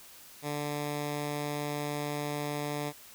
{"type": "tone", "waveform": "10% pulse", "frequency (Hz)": 146.83, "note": "D3", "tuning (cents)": 0, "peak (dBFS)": -24, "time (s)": [0.42, 2.93], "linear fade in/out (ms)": 50, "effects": ["white hiss -52 dBFS RMS until 3.14 s"]}